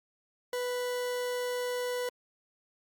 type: tone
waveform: 40% pulse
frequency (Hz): 493.9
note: B4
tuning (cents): 0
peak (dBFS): -30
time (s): 0.53-2.09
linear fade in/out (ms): 2
effects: Opus 48 kbps